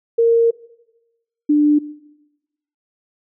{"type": "tone pair in turn", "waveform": "sine", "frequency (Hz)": [462.4, 296.7], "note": ["A#4", "D4"], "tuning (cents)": [-14, 18], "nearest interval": "minor sixth", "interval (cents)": 768, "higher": "first", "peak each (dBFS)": -10, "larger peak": "neither", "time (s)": [[0.18, 0.51], [1.49, 1.79]], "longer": "first", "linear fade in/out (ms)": 10, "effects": ["noise-tail reverb RT60 1.0 s tail -19 dB re dry"]}